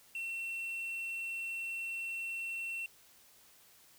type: tone with quantisation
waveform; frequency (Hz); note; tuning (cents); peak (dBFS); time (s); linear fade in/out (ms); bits
triangle; 2710; E7; +47; -35; 0.15-2.86; 2; 10
effects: white hiss -62 dBFS RMS until 3.98 s